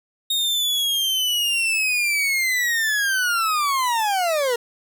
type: linear sweep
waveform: 40% pulse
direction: down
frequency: 3729 to 461.1 Hz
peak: -18 dBFS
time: 0.3-4.56 s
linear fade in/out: 5 ms
effects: none